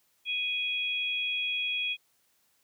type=tone pair together; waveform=sine; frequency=2488 / 3317 Hz; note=D#7 / G#7; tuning=-1 / -3 cents; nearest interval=perfect fourth; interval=498 cents; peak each=-30 / -32 dBFS; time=0.25-1.97 s; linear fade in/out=50 ms; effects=white hiss -70 dBFS RMS until 2.63 s + high-pass 60 Hz 12 dB/octave